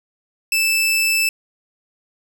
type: tone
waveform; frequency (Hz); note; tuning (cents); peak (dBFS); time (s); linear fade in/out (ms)
sawtooth; 2637; E7; 0; -12; 0.52-1.29; 2
effects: none